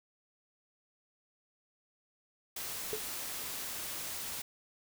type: noise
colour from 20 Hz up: white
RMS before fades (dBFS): -40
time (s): 2.56-4.42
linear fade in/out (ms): 5
type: tone with exponential decay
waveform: sine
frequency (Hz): 430.2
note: A4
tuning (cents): -39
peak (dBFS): -29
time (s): 2.93-3.03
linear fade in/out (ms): 0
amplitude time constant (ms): 21
effects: none